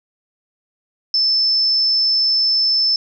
sine tone, 5274 Hz, E8, in tune, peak -13 dBFS, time 1.14-2.96 s, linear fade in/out 2 ms, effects none

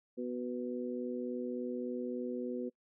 harmonic tone, 123.47 Hz, B2, in tune, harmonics 2 / 3 / 4, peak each -38 / -40 / -41 dBFS, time 0.17-2.7 s, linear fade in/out 20 ms, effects noise-tail reverb RT60 0.1 s tail -24 dB re dry

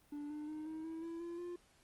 triangle tone with pitch steps, 292.3 / 300 / 307.9 / 316 / 324.3 / 332.9 / 341.6 / 350.6 Hz, D4 / D4 / D#4 / D#4 / E4 / E4 / F4 / F4, -8 / +37 / -18 / +27 / -28 / +17 / -38 / +7 cents, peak -40 dBFS, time 0.12-1.56 s, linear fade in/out 5 ms, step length 180 ms, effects pink hiss -69 dBFS RMS until 1.83 s + Opus 24 kbps

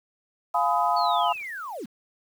sine chord, F half-diminished seventh, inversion none, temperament just, 698.5 / 838.1 / 1005.8 / 1257.2 Hz, F5 / Ab5 / Cb6 / Eb6, 0 / +16 / +31 / +18 cents, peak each -25 / -26 / -25 / -27 dBFS, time 0.54-1.33 s, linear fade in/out 10 ms
sine linear sweep, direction down, 4505 to 170 Hz, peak -32 dBFS, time 0.96-1.86 s, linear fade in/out 10 ms
effects 8-bit

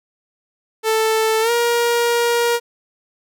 sawtooth tone with pitch glide, 441.2 to 472.9 Hz, A4 to A#4, +5 to +25 cents, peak -11 dBFS, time 0.83-2.6 s, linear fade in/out 50 ms, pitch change +120 cents, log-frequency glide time 1.41-1.51 s, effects none

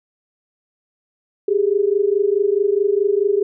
sine tone pair together, 392.3 / 417 Hz, G4 / G#4, +1 / +7 cents, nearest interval minor second, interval 106 cents, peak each -17 dBFS, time 1.48-3.43 s, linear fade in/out 5 ms, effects none

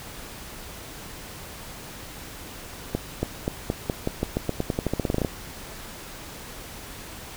accelerating click train, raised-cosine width 2 ms, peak -10 dBFS, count 21, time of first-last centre 2.95-5.248 s, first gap 280 ms, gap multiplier 0.89, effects pink hiss -40 dBFS RMS until 7.36 s

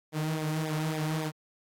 sawtooth tone with flanger, 156 Hz, D#3, 5 cents sharp, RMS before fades -31 dBFS, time 0.12-1.32 s, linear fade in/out 50 ms, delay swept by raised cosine 0.68 to 4.68 ms, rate 3.6 Hz, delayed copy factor -0.6, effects AAC 48 kbps

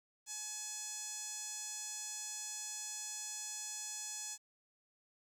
sawtooth tone with band-pass filter, 850 Hz, G#5, 40 cents sharp, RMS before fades -44 dBFS, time 0.26-4.38 s, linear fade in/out 50 ms, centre 7000 Hz, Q 3.9, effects 11-bit

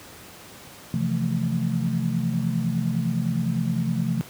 sine chord, F major seventh, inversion second, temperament equal with one note detuned, 130.81 / 164.81 / 174.61 / 221 Hz, C3 / E3 / F3 / A3, 0 / 0 / 0 / +8 cents, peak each -27 dBFS, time 0.94-4.21 s, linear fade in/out 0 ms, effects pink hiss -44 dBFS RMS until 4.29 s + high-pass 80 Hz 12 dB/octave

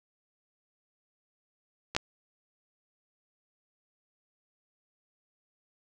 clicks, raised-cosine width 0.2 ms, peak -18 / -6 dBFS, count 2, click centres 1.95 / 1.965 s, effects none

